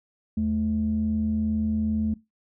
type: tone pair together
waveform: sine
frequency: 79.9 / 217.4 Hz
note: D#2 / A3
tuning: +47 / -21 cents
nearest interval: octave + perfect fourth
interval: 1732 cents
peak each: -29 / -22 dBFS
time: 0.37-2.14 s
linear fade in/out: 5 ms
effects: noise-tail reverb RT60 0.2 s tail -19 dB re dry + tanh soft clip ceiling -16 dBFS